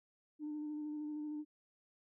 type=tone with vibrato; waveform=sine; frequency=300.6 Hz; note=D4; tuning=40 cents sharp; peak=-38 dBFS; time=0.39-1.45 s; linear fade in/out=50 ms; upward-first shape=square; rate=13 Hz; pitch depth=15 cents each way; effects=tanh soft clip ceiling -36 dBFS